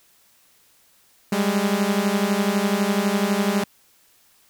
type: beating tone pair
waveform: sawtooth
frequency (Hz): 196 / 208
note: G3 / G#3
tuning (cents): 0 / +3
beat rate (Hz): 12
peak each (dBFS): -18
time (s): 1.32-3.64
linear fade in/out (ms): 5
effects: white hiss -58 dBFS RMS until 4.49 s